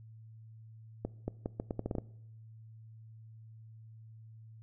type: accelerating click train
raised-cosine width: 2 ms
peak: -21 dBFS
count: 10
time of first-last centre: 1.05-1.984 s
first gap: 230 ms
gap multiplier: 0.78
effects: noise-tail reverb RT60 0.8 s tail -21 dB re dry + added 111 Hz sine -50 dBFS peak until 4.62 s